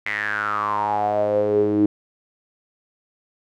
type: tone with band-pass filter sweep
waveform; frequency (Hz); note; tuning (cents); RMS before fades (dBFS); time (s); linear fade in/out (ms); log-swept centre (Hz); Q
sawtooth; 104.5; G#2; +11; -21; 0.06-1.86; 5; 2100 to 310; 9.5
effects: none